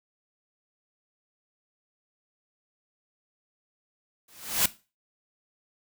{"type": "noise with exponential growth", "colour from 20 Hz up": "white", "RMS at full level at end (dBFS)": -19, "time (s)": [4.28, 4.66], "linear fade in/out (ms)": 5, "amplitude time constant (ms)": 82, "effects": ["noise-tail reverb RT60 0.3 s tail -17 dB re dry"]}